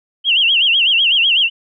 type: tone with vibrato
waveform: sine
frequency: 2975 Hz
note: F#7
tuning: 9 cents sharp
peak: -10 dBFS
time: 0.24-1.5 s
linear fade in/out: 50 ms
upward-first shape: sine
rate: 8 Hz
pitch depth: 180 cents each way
effects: none

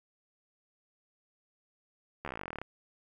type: slowing click train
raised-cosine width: 0.5 ms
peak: -23 dBFS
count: 19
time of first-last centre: 2.25-2.616 s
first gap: 13 ms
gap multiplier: 1.05
effects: 10-bit

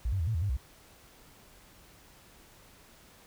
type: tone with pitch steps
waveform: sine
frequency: 58.4 / 96 / 80.6 / 112 / 80.9 / 100.9 / 63.8 Hz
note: A#1 / G2 / E2 / A2 / E2 / G#2 / C2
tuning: +4 / -36 / -38 / +31 / -32 / -49 / -43 cents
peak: -27 dBFS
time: 0.05-0.568 s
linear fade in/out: 5 ms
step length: 74 ms
effects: pink hiss -57 dBFS RMS until 3.26 s

